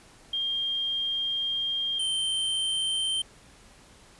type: tone pair in turn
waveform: sine / square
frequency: 3208 / 3122 Hz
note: G7 / G7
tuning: +39 / -8 cents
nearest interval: unison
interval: 47 cents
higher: first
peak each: -26 dBFS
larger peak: neither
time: 0.33-1.99 / 1.99-3.22 s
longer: first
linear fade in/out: 5 ms
effects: pink hiss -54 dBFS RMS until 4.19 s + resampled to 24000 Hz